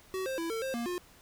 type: tone with pitch steps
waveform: square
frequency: 377.2 / 528 / 332 / 450.8 / 530 / 235.4 / 356.4 Hz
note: F#4 / C5 / E4 / A4 / C5 / A#3 / F4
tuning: +33 / +16 / +12 / +42 / +22 / +17 / +35 cents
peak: -33 dBFS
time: 0.14-0.98 s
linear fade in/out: 0 ms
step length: 120 ms
effects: pink hiss -58 dBFS RMS until 1.21 s